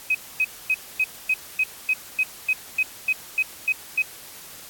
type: tone bursts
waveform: sine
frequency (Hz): 2527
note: D#7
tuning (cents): +26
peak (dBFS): -17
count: 14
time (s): 0.1-4.022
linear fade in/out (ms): 5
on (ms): 48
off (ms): 250
effects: white hiss -42 dBFS RMS until 4.69 s + AAC 64 kbps